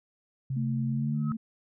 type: tone with pitch glide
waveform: sine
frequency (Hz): 133.5 to 148.99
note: C3 to D3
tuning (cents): +35 to +25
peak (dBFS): -28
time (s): 0.5-1.32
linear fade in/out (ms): 5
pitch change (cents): +190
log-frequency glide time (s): 0.89-1.17
type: tone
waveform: sine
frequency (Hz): 223.1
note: A3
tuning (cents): +24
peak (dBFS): -30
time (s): 0.56-1.37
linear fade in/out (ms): 10
type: tone with exponential growth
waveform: sine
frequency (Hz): 1282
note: E6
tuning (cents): -49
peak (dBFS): -34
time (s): 1.14-1.32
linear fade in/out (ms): 1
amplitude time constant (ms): 37
effects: none